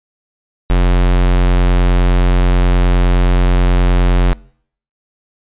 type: tone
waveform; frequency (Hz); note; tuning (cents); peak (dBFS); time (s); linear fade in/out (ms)
square; 44.77; F1; +44; -9; 0.7-4.33; 0
effects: noise-tail reverb RT60 0.6 s tail -24 dB re dry + resampled to 8000 Hz